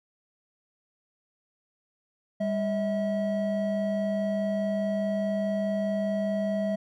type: tone pair together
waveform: triangle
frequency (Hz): 200 / 644.8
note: G3 / E5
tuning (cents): +35 / -38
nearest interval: octave + minor sixth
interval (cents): 2027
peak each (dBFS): -26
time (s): 2.4-6.76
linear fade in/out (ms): 10
effects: none

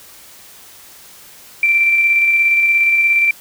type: tone with tremolo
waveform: sine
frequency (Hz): 2349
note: D7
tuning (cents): 0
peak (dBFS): -9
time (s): 1.63-3.31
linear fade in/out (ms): 2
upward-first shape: square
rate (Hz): 17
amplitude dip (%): 25
effects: white hiss -41 dBFS RMS until 3.4 s

